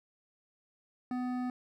triangle tone with hard clipping, 250 Hz, B3, 21 cents sharp, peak -34 dBFS, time 1.11-1.5 s, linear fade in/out 2 ms, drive 16 dB, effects none

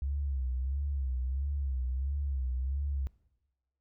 sine tone with vibrato, 67 Hz, C2, 42 cents sharp, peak -30 dBFS, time 0.02-3.07 s, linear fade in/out 0 ms, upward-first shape sine, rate 1.5 Hz, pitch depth 110 cents each way, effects noise-tail reverb RT60 1.0 s tail -19 dB re dry

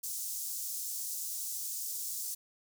pink high-pass noise, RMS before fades -38 dBFS, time 0.03-2.35 s, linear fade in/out 10 ms, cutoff 6100 Hz, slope 24 dB/octave, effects none

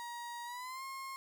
35% pulse tone with pitch glide, 950 to 1072.5 Hz, A#5 to C6, +33 to +42 cents, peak -40 dBFS, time 0-1.16 s, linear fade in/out 0 ms, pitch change +209 cents, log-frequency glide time 0.45-0.84 s, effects none

